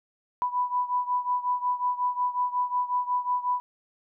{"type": "beating tone pair", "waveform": "sine", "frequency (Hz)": [987.8, 993.3], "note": ["B5", "B5"], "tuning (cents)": [0, 10], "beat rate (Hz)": 5.5, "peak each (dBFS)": [-26, -29], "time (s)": [0.42, 3.6], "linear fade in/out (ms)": 0, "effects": []}